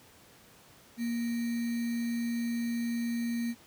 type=tone with sample-and-hold; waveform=sine; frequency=234.7 Hz; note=A#3; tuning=12 cents sharp; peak=-29 dBFS; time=0.97-3.55 s; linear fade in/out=50 ms; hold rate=2100 Hz; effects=pink hiss -57 dBFS RMS until 3.66 s + high-pass 80 Hz 12 dB/octave